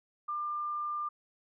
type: tone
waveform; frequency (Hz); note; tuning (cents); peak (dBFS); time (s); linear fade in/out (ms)
sine; 1196; D6; +31; -32; 0.28-1.09; 10
effects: none